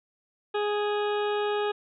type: harmonic tone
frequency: 415.3 Hz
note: G#4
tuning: in tune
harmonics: 1 / 2 / 3 / 4 / 6 / 7 / 8 / 9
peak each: -26 / -32 / -36 / -38 / -42 / -43 / -44 / -45 dBFS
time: 0.54-1.72 s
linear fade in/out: 10 ms
effects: none